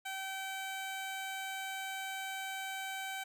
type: tone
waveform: 15% pulse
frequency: 770 Hz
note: G5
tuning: 31 cents flat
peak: -32 dBFS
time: 0.05-3.24 s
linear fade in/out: 10 ms
effects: none